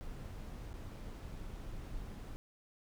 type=noise with dropouts; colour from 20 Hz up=brown; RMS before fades=-45 dBFS; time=0.01-2.36 s; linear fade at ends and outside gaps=0 ms; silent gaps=0.731-0.739 / 0.962-0.966 s; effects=none